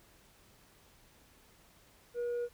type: tone with tanh clipping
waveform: triangle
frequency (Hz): 480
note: B4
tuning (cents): -49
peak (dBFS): -33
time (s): 2.14-2.49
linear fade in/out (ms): 50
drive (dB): 7
effects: pink hiss -63 dBFS RMS until 2.53 s